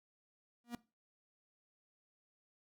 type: tone with exponential growth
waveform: 45% pulse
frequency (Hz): 238.4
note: A#3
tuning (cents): +39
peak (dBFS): -37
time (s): 0.64-0.75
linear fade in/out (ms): 2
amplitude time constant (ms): 22
effects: noise-tail reverb RT60 0.3 s tail -20 dB re dry